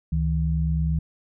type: tone pair together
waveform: sine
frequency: 70.3 / 159.47 Hz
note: C#2 / D#3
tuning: +25 / +43 cents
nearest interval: octave + major second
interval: 1418 cents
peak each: -23 dBFS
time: 0.12-0.99 s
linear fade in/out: 5 ms
effects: none

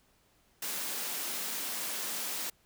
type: high-pass noise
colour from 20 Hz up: white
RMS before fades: -36 dBFS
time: 0.62-2.5 s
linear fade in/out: 5 ms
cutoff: 170 Hz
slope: 96 dB/octave
effects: pink hiss -68 dBFS RMS until 2.65 s

